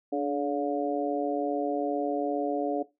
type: harmonic tone with a mistuned harmonic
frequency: 142.3 Hz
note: C#3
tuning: 46 cents sharp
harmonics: 2 / 3 / 4 / 5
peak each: -29 / -32 / -32 / -33 dBFS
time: 0.12-2.83 s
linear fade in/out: 10 ms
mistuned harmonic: 2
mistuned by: +43 cents
effects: noise-tail reverb RT60 0.2 s tail -17 dB re dry